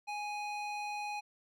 square tone with band-pass filter, 830.6 Hz, G#5, in tune, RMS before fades -39 dBFS, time 0.07-1.21 s, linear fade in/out 20 ms, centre 2000 Hz, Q 0.83, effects none

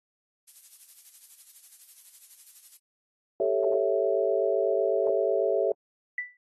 violet noise with tremolo, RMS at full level -45 dBFS, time 0.47-2.78 s, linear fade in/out 10 ms, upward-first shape sine, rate 12 Hz, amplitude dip 65%
sine chord, A dominant seventh, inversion third, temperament equal, 392 / 440 / 554.4 / 659.3 Hz, G4 / A4 / C#5 / E5, 0 / 0 / 0 / 0 cents, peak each -28 dBFS, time 3.4-5.72 s, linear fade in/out 2 ms
sine tone with exponential decay, 1975.5 Hz, B6, in tune, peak -25 dBFS, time 6.18-6.37 s, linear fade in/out 2 ms, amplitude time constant 41 ms
effects AAC 32 kbps

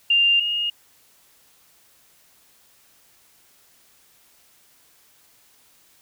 sine tone pair in turn, 2794 / 2851 Hz, F7 / F7, 0 / +35 cents, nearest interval unison, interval 35 cents, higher second, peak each -14 / -21 dBFS, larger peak first, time 0.1-0.4 / 0.4-0.7 s, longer neither, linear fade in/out 5 ms, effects white hiss -57 dBFS RMS until 6.01 s

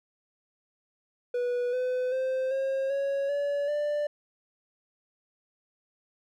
triangle tone with pitch steps, 489.1 / 504.6 / 520.6 / 537.1 / 554.1 / 571.6 / 589.8 Hz, B4 / B4 / C5 / C5 / C#5 / D5 / D5, -17 / +37 / -9 / +45 / -1 / -47 / +7 cents, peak -24 dBFS, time 1.34-4.07 s, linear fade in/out 5 ms, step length 390 ms, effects none

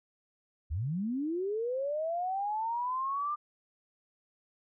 sine linear sweep, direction up, 65.3 to 1205 Hz, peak -30 dBFS, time 0.7-3.36 s, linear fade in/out 20 ms, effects none

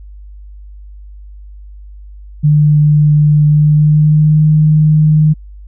sine tone with pitch glide, 149.5 to 153.7 Hz, D3 to D#3, +31 to -21 cents, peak -5 dBFS, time 2.43-5.34 s, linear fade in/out 20 ms, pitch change +48 cents, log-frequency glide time 3.5-4.42 s, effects added 50 Hz sine -30 dBFS peak until 5.67 s

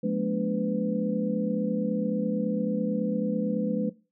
sine tone cluster, 178.5 / 213 / 242.1 / 291 / 501 Hz, F3 / G#3 / B3 / D4 / B4, +38 / +44 / -34 / -16 / +25 cents, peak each -31 / -27 / -34 / -33 / -31 dBFS, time 0.03-3.9 s, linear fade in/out 10 ms, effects noise-tail reverb RT60 0.3 s tail -19 dB re dry

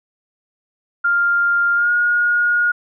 sine tone with pitch glide, 1399 to 1435.8 Hz, F6 to F6, +3 to +48 cents, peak -13 dBFS, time 1.04-2.72 s, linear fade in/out 10 ms, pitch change +45 cents, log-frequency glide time 1.75-1.91 s, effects none

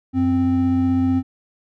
triangle tone pair together, 92.5 / 261.6 Hz, F#2 / C4, 0 / 0 cents, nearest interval octave + tritone, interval 1800 cents, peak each -21 / -14 dBFS, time 0.13-1.23 s, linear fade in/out 50 ms, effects none

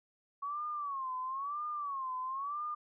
sine tone with vibrato, 1111 Hz, C#6, 4 cents sharp, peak -35 dBFS, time 0.42-2.75 s, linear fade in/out 10 ms, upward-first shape sine, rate 1 Hz, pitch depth 150 cents each way, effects none

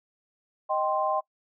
sine chord, C minor, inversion first, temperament equal with one note detuned, 622.3 / 781.3 / 1046.5 Hz, Eb5 / G5 / C6, 0 / -6 / 0 cents, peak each -28 dBFS, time 0.69-1.21 s, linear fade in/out 20 ms, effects noise-tail reverb RT60 0.1 s tail -22 dB re dry

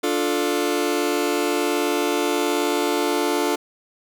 sawtooth chord, D minor, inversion none, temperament just, 293.7 / 352.4 / 440.5 Hz, D4 / F4 / A4, 0 / +16 / +2 cents, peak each -20 dBFS, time 0.03-3.56 s, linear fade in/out 10 ms, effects none

